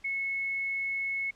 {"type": "tone", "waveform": "sine", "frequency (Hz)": 2192, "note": "C#7", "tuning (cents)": -20, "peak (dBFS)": -29, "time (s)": [0.04, 1.31], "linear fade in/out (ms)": 10, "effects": ["pink hiss -62 dBFS RMS until 1.35 s", "low-pass 7000 Hz 12 dB/octave"]}